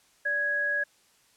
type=tone pair together; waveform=sine; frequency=582.6 / 1661.2 Hz; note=D5 / G#6; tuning=-14 / 0 cents; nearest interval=octave + tritone; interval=1814 cents; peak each=-36 / -25 dBFS; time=0.25-0.84 s; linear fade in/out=10 ms; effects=white hiss -63 dBFS RMS until 1.36 s + low-pass 10000 Hz 12 dB/octave